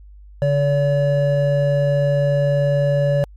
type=tone pair together; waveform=triangle; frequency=143.3 / 570.6 Hz; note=D3 / C#5; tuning=-42 / +50 cents; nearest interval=2 octaves; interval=2392 cents; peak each=-15 dBFS; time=0.42-3.24 s; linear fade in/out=0 ms; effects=added 50 Hz sine -39 dBFS peak until 3.36 s + MP3 64 kbps